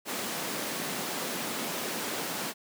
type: high-pass noise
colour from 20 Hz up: pink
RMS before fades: -34 dBFS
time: 0.05-2.54 s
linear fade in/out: 50 ms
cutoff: 180 Hz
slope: 24 dB/octave
effects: none